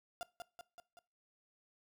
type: tone with echo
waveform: 35% pulse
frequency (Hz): 698.5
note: F5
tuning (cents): 0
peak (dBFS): -38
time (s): 0.21-0.23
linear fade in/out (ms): 0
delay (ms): 190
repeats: 4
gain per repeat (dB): -4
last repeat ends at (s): 0.99
effects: noise-tail reverb RT60 0.3 s tail -21 dB re dry